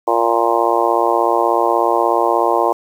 harmonic tone, 116.54 Hz, A#2, in tune, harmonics 3 / 4 / 5 / 6 / 7 / 8 / 9, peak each -20 / -20 / -20 / -20 / -20 / -20 / -20 dBFS, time 0.07-2.73 s, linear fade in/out 10 ms, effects 7-bit

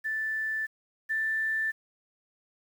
sine tone pair in turn, 1760 / 1768.2 Hz, A6 / A6, 0 / +8 cents, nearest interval unison, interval 8 cents, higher second, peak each -28 / -26 dBFS, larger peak second, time 0.04-0.67 / 1.09-1.72 s, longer neither, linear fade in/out 20 ms, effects 9-bit

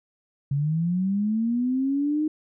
sine linear sweep, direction up, 136.5 to 311.3 Hz, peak -21 dBFS, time 0.51-2.28 s, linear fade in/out 5 ms, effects none

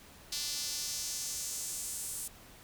sawtooth tone with high-pass filter sweep, 293.7 Hz, D4, in tune, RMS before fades -38 dBFS, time 0.32-2.28 s, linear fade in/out 5 ms, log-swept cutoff 4600 to 8900 Hz, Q 2, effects pink hiss -55 dBFS RMS until 2.63 s

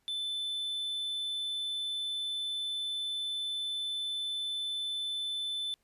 triangle tone, 3520 Hz, A7, in tune, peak -31 dBFS, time 0.08-5.74 s, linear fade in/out 0 ms, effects pink hiss -75 dBFS RMS until 5.83 s + resampled to 32000 Hz

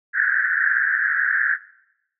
pink band-pass noise, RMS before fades -20 dBFS, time 0.13-1.58 s, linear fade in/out 50 ms, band 1500 to 1800 Hz, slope 96 dB/octave, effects noise-tail reverb RT60 0.8 s tail -19 dB re dry

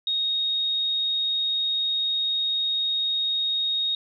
sine tone, 3736 Hz, A#7, 3 cents sharp, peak -22 dBFS, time 0.07-3.95 s, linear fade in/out 2 ms, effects none

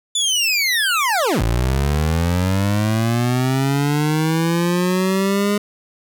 25% pulse linear two-way sweep, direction down then up, 3520 to 55 to 206.9 Hz, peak -12 dBFS, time 0.15-5.58 s, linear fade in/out 5 ms, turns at 1.42 s, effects none

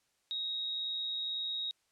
sine tone with amplitude modulation, 3772 Hz, A#7, 20 cents sharp, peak -32 dBFS, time 0.31-1.71 s, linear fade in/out 0 ms, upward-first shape sine, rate 122 Hz, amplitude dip 35%, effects white hiss -75 dBFS RMS until 1.91 s + low-pass 9000 Hz 12 dB/octave

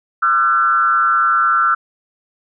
sine tone with frequency modulation, 1355 Hz, E6, 47 cents sharp, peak -11 dBFS, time 0.22-1.75 s, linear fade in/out 10 ms, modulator 144 Hz, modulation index 0.86, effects none

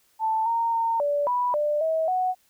sine tone with pitch steps, 883 / 923 / 915 / 579 / 983 / 594 / 642 / 739 Hz, A5 / A#5 / A#5 / D5 / B5 / D5 / E5 / F#5, +6 / -17 / -32 / -25 / -8 / +20 / -46 / -2 cents, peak -21 dBFS, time 0.19-2.35 s, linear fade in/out 50 ms, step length 270 ms, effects white hiss -64 dBFS RMS until 2.49 s

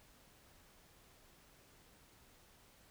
silence, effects pink hiss -65 dBFS RMS until 2.9 s

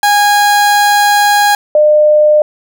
30% pulse / sine tone pair in turn, 822 / 603.7 Hz, G#5 / D5, -18 / +48 cents, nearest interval perfect fourth, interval 534 cents, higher first, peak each -4 dBFS, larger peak neither, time 0.03-1.55 / 1.75-2.42 s, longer first, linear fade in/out 2 ms, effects none

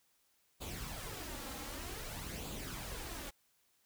pink noise with flanger, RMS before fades -44 dBFS, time 0.6-3.31 s, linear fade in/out 20 ms, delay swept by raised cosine 0.26 to 3.76 ms, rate 0.53 Hz, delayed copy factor +0.55, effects white hiss -74 dBFS RMS until 3.85 s

